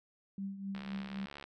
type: tone with tremolo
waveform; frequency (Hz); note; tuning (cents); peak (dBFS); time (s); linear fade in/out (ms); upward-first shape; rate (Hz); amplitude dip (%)
sine; 196; G3; 0; -35; 0.38-1.26; 2; triangle; 3.9; 70
type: click train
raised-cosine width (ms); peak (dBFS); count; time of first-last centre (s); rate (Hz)
0.3; -30; 50; 0.75-1.44; 71
effects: none